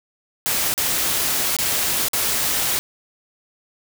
white noise with dropouts, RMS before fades -21 dBFS, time 0.46-2.79 s, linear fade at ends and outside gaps 0 ms, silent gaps 0.74-0.778 / 1.566-1.587 / 2.084-2.133 s, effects none

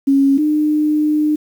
sine tone pair in turn, 275.1 / 302.8 Hz, C#4 / D#4, -13 / -47 cents, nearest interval major second, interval 166 cents, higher second, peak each -9 / -12 dBFS, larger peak first, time 0.07-0.38 / 0.38-1.36 s, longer second, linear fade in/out 10 ms, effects 7-bit

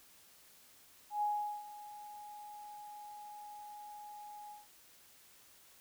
sine tone with ADSR envelope, 833 Hz, G#5, 5 cents sharp, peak -30 dBFS, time 1.1-4.67 s, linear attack 120 ms, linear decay 410 ms, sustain -17 dB, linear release 160 ms, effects white hiss -62 dBFS RMS until 5.8 s

